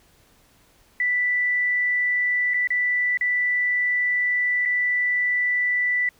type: tone with dropouts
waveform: sine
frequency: 1975.5 Hz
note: B6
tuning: in tune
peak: -19 dBFS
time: 1-6.09 s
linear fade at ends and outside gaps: 2 ms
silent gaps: 2.537-2.542 / 2.673-2.704 / 3.173-3.21 / 4.653-4.657 s
effects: pink hiss -58 dBFS RMS until 6.19 s